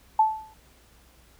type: tone with exponential decay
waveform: sine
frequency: 873 Hz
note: A5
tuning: 14 cents flat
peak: -13 dBFS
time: 0.19-0.54 s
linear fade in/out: 5 ms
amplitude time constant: 74 ms
effects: added 60 Hz sine -58 dBFS peak until 1.39 s + pink hiss -58 dBFS RMS until 1.39 s